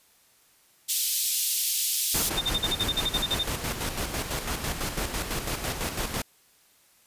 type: high-pass noise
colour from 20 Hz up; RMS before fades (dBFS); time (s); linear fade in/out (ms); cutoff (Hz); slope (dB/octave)
white; -25; 0.88-2.3; 20; 3100; 24
type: noise with tremolo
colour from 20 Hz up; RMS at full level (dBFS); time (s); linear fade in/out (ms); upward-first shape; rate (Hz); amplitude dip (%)
pink; -29; 2.14-6.22; 5; square; 6; 50
type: tone bursts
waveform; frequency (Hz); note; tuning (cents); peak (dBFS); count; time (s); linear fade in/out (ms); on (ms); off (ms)
sine; 3625; A#7; -49; -23; 13; 2.37-3.434; 10; 44; 41
effects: white hiss -61 dBFS RMS until 7.06 s + resampled to 32000 Hz